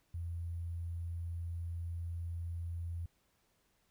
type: tone with sample-and-hold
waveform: sine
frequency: 85 Hz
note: F2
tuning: 46 cents flat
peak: -37 dBFS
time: 0.14-3.06 s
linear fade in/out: 5 ms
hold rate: 11025 Hz
effects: pink hiss -75 dBFS RMS until 3.9 s